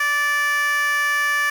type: tone with high-pass filter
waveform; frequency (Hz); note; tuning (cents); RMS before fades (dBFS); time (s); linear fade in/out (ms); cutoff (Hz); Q
15% pulse; 583; D5; -13; -20; 0-1.5; 5; 1500; 7.7
effects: 7-bit